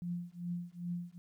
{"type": "tone with tremolo", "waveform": "sine", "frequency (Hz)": 174.61, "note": "F3", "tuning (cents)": 0, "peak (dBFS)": -33, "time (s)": [0.02, 1.18], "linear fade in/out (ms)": 0, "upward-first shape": "triangle", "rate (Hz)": 2.5, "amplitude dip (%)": 100, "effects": ["12-bit"]}